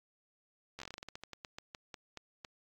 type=slowing click train; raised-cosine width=0.2 ms; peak=-27 dBFS; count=20; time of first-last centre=0.79-2.448 s; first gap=12 ms; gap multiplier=1.19; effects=AAC 64 kbps